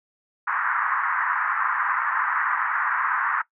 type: band-pass noise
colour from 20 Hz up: pink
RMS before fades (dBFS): -24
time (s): 0.47-3.42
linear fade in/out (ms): 10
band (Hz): 990 to 1800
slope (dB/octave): 48
effects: noise-tail reverb RT60 0.1 s tail -19 dB re dry